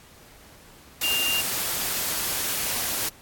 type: tone in noise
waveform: sine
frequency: 2794 Hz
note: F7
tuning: in tune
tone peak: -23 dBFS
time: 1.03-1.41 s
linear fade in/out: 5 ms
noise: white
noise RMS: -27 dBFS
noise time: 1.01-3.09 s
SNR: +1 dB
effects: pink hiss -51 dBFS RMS until 3.21 s + AAC 64 kbps